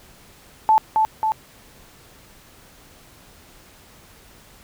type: tone with echo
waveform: sine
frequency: 874 Hz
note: A5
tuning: 12 cents flat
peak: -11 dBFS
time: 0.69-0.78 s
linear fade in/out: 0 ms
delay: 270 ms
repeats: 2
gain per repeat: -3 dB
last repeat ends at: 1.32 s
effects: pink hiss -49 dBFS RMS until 4.63 s